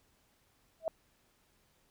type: tone with exponential growth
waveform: sine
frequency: 648 Hz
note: E5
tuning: 30 cents flat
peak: -26 dBFS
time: 0.8-0.88 s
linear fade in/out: 1 ms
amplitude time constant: 16 ms
effects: pink hiss -71 dBFS RMS until 1.9 s